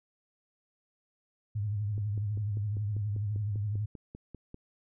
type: tone with vibrato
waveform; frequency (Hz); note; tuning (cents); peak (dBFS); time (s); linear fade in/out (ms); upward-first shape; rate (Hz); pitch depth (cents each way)
sine; 103.83; G#2; 0; -29; 1.55-3.86; 10; triangle; 12; 93
type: click train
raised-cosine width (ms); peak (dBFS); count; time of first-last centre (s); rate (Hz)
3; -31; 14; 1.98-4.544; 5.07
effects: none